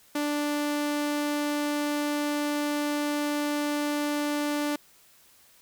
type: tone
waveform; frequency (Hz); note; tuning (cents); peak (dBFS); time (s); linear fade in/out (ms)
sawtooth; 293.7; D4; 0; -22; 0.15-4.76; 5
effects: white hiss -58 dBFS RMS until 5.61 s